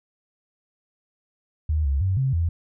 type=tone with pitch steps; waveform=sine; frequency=77.1 / 69 / 94.6 / 133.1 / 83.9 Hz; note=D#2 / C#2 / F#2 / C3 / E2; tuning=-15 / -7 / +39 / +30 / +31 cents; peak=-19 dBFS; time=1.69-2.49 s; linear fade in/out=5 ms; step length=160 ms; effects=none